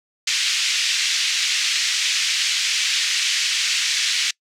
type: band-pass noise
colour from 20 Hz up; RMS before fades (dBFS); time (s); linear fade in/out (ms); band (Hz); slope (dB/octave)
pink; -21; 0.27-4.31; 5; 2200 to 6700; 24
effects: noise-tail reverb RT60 0.1 s tail -25 dB re dry